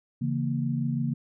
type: chord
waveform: sine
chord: A# diminished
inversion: first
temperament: equal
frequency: 138.59 / 164.81 / 233.1 Hz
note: C#3 / E3 / A#3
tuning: 0 / 0 / 0 cents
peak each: -28 / -32 / -29 dBFS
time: 0.21-1.14 s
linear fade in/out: 10 ms
effects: none